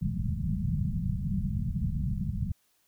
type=low-pass noise; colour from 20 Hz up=white; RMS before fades=-30 dBFS; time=0.01-2.52 s; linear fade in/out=2 ms; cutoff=210 Hz; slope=96 dB/octave; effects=white hiss -70 dBFS RMS until 2.87 s